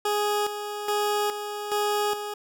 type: tone with tremolo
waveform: 20% pulse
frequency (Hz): 415.3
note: G#4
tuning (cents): 0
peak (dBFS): -18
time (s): 0.05-2.34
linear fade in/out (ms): 5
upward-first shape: square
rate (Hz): 1.2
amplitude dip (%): 60
effects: none